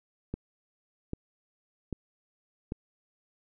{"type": "click train", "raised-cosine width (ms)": 3, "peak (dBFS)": -20, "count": 4, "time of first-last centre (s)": [0.34, 2.721], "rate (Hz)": 1.26, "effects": []}